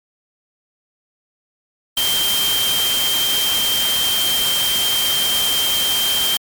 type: tone in noise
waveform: sine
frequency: 3155 Hz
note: G7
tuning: 10 cents sharp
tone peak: -17 dBFS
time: 1.97-6.37 s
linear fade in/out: 2 ms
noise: white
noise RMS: -21 dBFS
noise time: 1.97-6.37 s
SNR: +1 dB
effects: MP3 96 kbps